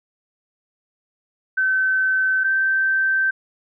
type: tone pair in turn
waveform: sine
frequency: 1532 / 1555.2 Hz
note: G6 / G6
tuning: -40 / -14 cents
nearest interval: unison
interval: 26 cents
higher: second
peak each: -16 dBFS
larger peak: neither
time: 1.57-2.44 / 2.44-3.31 s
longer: neither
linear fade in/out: 10 ms
effects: none

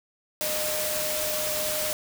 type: tone in noise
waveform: sine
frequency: 612 Hz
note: D#5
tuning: 29 cents flat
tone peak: -31 dBFS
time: 0.41-1.93 s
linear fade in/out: 0 ms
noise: white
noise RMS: -29 dBFS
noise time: 0.41-1.93 s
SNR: -5 dB
effects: none

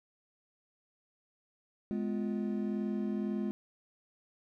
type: chord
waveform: triangle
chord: F diminished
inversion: first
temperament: just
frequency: 209.5 / 251.4 / 349.2 Hz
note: Ab3 / Cb4 / F4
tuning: +15 / +31 / 0 cents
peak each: -31 / -37 / -37 dBFS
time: 1.91-3.51 s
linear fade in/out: 0 ms
effects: none

